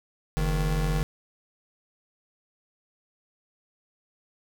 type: tone pair together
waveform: square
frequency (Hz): 46.41 / 156.1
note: F#1 / D#3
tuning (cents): +6 / +6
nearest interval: octave + major sixth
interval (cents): 2100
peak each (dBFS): -26 / -28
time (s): 0.37-1.03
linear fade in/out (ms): 0
effects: none